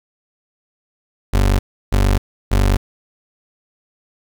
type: tone bursts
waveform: 30% pulse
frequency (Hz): 48.29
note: G1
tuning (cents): -25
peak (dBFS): -9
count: 3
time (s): 1.33-2.77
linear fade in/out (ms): 10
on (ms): 260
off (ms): 330
effects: 8-bit